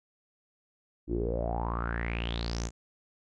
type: tone with low-pass filter sweep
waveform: sawtooth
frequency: 57.8 Hz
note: A#1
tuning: 14 cents flat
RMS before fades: -32 dBFS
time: 1.07-2.71 s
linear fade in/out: 50 ms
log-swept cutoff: 310 to 7200 Hz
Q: 8.4
effects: none